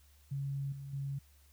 sine tone with level steps, 138.59 Hz, C#3, in tune, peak -34 / -42 / -35 dBFS, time 0.31-1.19 s, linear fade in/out 10 ms, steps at 0.72 / 0.93 s, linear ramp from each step 5 ms, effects added 71 Hz sine -61 dBFS peak until 1.52 s + white hiss -68 dBFS RMS until 1.52 s

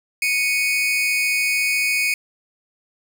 40% pulse tone pair together, 2223 / 2489 Hz, C#7 / D#7, +4 / 0 cents, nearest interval major second, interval 196 cents, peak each -20 dBFS, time 0.22-2.14 s, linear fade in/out 2 ms, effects none

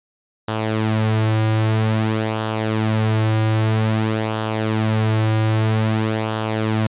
sawtooth tone with flanger, 109.6 Hz, A2, 6 cents flat, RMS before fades -19 dBFS, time 0.48-6.87 s, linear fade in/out 5 ms, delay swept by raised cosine 0.44 to 4.54 ms, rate 0.51 Hz, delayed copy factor -0.55, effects resampled to 8000 Hz

